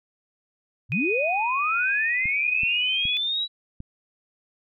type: linear sweep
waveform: sine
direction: up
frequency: 88.5 to 3931 Hz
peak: -23 dBFS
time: 0.89-3.48 s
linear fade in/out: 50 ms
type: tone with tremolo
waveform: sine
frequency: 2489 Hz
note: D#7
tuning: in tune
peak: -23 dBFS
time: 0.92-3.17 s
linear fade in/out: 0 ms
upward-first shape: triangle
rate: 1.3 Hz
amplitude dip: 35%
type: clicks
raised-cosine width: 5 ms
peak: -24 dBFS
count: 4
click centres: 2.256 / 2.634 / 3.054 / 3.804 s
effects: none